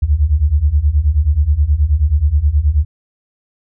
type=beating tone pair; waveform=sine; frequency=68.7 / 78.1 Hz; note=C#2 / D#2; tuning=-15 / +7 cents; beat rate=9.4 Hz; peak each=-14 / -12 dBFS; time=0.02-2.85 s; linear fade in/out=10 ms; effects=none